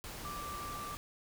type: tone in noise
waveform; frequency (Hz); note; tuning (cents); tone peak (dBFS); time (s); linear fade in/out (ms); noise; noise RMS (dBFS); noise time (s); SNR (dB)
sine; 1174.7; D6; 0; -41; 0.25-0.95; 0; pink; -45; 0.04-0.97; +1
effects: none